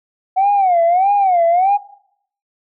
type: tone with vibrato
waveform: sine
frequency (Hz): 740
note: F#5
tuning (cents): 0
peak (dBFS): -9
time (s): 0.36-1.78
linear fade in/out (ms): 20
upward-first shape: sine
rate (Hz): 1.6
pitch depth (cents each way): 170
effects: noise-tail reverb RT60 0.7 s tail -20 dB re dry + tanh soft clip ceiling -7 dBFS